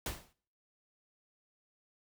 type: noise with exponential decay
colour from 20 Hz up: pink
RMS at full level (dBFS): -34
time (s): 0.06-0.33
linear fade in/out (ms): 2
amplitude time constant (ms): 57
effects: noise-tail reverb RT60 0.5 s tail -21 dB re dry